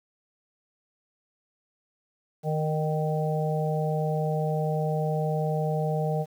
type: harmonic tone with a mistuned harmonic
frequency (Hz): 155.1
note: D#3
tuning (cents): -5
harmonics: 1 / 3 / 4 / 5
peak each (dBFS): -26 / -31 / -32 / -33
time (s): 2.43-6.26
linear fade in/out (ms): 50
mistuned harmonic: 4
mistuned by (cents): -17
effects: 9-bit